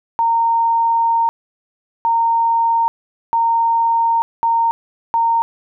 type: tone bursts at uneven times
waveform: sine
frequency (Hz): 921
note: A#5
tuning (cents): -21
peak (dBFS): -12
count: 5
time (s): 0.19-1.29 / 2.05-2.88 / 3.33-4.22 / 4.43-4.71 / 5.14-5.42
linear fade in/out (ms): 0
effects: none